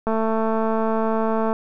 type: click train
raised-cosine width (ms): 1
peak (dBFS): -10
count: 325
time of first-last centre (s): 0.07-1.529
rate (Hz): 222
effects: none